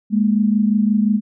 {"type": "tone pair together", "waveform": "sine", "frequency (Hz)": [207.7, 233.4], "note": ["G#3", "A#3"], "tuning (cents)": [0, 2], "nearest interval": "major second", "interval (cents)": 202, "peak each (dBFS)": [-14, -19], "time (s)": [0.1, 1.21], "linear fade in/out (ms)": 50, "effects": []}